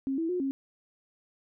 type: tone with pitch steps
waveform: sine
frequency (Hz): 269.8 / 327.8 / 360.5 / 271.3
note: C#4 / E4 / F#4 / C#4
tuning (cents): -47 / -10 / -45 / -37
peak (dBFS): -27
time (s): 0.07-0.51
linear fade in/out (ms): 0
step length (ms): 110
effects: none